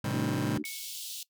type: chord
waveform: sawtooth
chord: A half-diminished seventh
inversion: none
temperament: just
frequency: 110 / 132 / 158.4 / 198 Hz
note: A2 / C3 / Eb3 / G3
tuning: 0 / +16 / +31 / +18 cents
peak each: -31 / -29 / -33 / -32 dBFS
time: 0.04-0.58 s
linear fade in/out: 5 ms
type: harmonic tone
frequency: 74.4 Hz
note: D2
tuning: 23 cents sharp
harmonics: 3 / 4 / 5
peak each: -37 / -32 / -40 dBFS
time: 0.13-0.63 s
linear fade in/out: 10 ms
type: tone with exponential decay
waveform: sine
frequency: 2217 Hz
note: C#7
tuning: in tune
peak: -36 dBFS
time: 0.64-1.05 s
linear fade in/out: 0 ms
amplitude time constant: 89 ms
type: high-pass noise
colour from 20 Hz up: pink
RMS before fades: -40 dBFS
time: 0.65-1.23 s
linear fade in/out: 2 ms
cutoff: 3000 Hz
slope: 48 dB/octave
effects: noise-tail reverb RT60 0.1 s tail -19 dB re dry